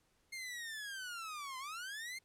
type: linear two-way sweep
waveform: sawtooth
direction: down then up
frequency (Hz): 2138 to 1016 to 2138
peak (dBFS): -39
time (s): 0.32-2.19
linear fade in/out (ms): 10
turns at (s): 1.58
effects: pink hiss -75 dBFS RMS until 2.24 s + low-pass 12000 Hz 12 dB/octave

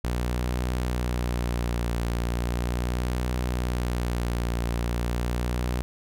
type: tone with vibrato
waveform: sawtooth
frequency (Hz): 60.2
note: B1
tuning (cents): -44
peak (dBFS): -21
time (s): 0.04-5.82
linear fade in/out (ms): 0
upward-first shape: triangle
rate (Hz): 0.38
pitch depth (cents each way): 49
effects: none

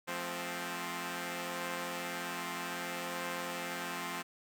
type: chord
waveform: 5% pulse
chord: F major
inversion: none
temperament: equal with one note detuned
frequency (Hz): 174.61 / 216 / 261.6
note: F3 / A3 / C4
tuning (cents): 0 / -32 / 0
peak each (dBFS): -29 / -34 / -29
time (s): 0.07-4.23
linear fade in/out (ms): 20
effects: none

